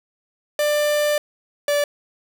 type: tone pair in turn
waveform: 45% pulse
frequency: 593 / 580.8 Hz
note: D5 / D5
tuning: +17 / -19 cents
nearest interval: unison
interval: 36 cents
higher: first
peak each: -17 dBFS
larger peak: neither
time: 0.59-1.18 / 1.68-1.84 s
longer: first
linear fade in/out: 2 ms
effects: none